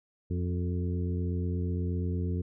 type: harmonic tone with a mistuned harmonic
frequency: 88.4 Hz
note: F2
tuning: 22 cents sharp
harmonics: 1 / 2 / 3 / 4 / 5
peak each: -29 / -35 / -39 / -41 / -43 dBFS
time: 0.3-2.42 s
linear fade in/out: 10 ms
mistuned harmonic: 4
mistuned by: +33 cents
effects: none